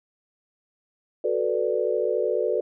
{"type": "chord", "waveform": "sine", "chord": "B minor seventh", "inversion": "second", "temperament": "equal", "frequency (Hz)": [370, 440, 493.9, 587.3], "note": ["F#4", "A4", "B4", "D5"], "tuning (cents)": [0, 0, 0, 0], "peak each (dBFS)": [-28, -26, -26, -28], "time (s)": [1.24, 2.61], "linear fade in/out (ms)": 5, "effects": []}